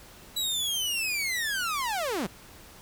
sawtooth linear sweep, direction down, 3951 to 155.9 Hz, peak -24 dBFS, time 0.36-2.27 s, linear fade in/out 10 ms, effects pink hiss -50 dBFS RMS until 2.81 s

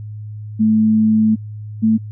sine tone pair in turn, 217.9 / 220.8 Hz, A3 / A3, -17 / +6 cents, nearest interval unison, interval 23 cents, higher second, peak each -10 dBFS, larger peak neither, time 0.59-1.36 / 1.82-1.98 s, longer first, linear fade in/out 20 ms, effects added 106 Hz sine -27 dBFS peak until 2.11 s

